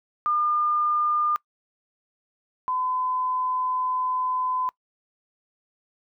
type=tone pair in turn; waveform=sine; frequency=1207 / 1015 Hz; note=D6 / B5; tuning=+47 / +47 cents; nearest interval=minor third; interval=300 cents; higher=first; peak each=-20 / -23 dBFS; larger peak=first; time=0.26-1.36 / 2.68-4.69 s; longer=second; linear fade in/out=0 ms; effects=noise-tail reverb RT60 0.1 s tail -23 dB re dry